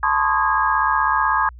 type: tone cluster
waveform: sine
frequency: 875 / 1018 / 1094 / 1238 / 1640 Hz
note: A5 / C6 / C#6 / D#6 / G#6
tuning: -10 / -48 / -23 / -9 / -22 cents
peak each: -22 dBFS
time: 0.03-1.49 s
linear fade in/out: 2 ms
effects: added 60 Hz sine -37 dBFS peak until 1.59 s